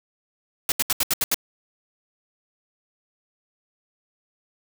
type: noise bursts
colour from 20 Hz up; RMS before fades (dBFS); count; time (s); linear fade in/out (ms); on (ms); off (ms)
white; -21; 7; 0.69-1.344; 2; 30; 74
effects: none